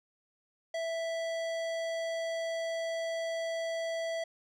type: tone with hard clipping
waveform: sine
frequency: 659.3 Hz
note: E5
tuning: in tune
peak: -34 dBFS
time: 0.74-4.24 s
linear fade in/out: 5 ms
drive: 16 dB
effects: none